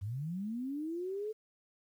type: linear sweep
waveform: sine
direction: up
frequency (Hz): 90.9 to 440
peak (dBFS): -35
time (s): 0.01-1.33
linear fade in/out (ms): 20
effects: 11-bit